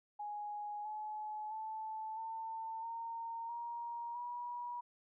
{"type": "tone with pitch steps", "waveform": "sine", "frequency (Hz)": [832, 852.9, 874.4, 896.4, 918.9, 942, 965.7], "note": ["G#5", "G#5", "A5", "A5", "A#5", "A#5", "B5"], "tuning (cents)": [3, 46, -11, 32, -25, 18, -39], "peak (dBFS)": -40, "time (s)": [0.19, 4.81], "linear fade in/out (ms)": 10, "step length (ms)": 660, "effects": []}